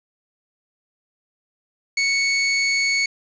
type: tone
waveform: sawtooth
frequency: 2217 Hz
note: C#7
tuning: in tune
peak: -14 dBFS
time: 1.97-3.06 s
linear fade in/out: 5 ms
effects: resampled to 16000 Hz + 7-bit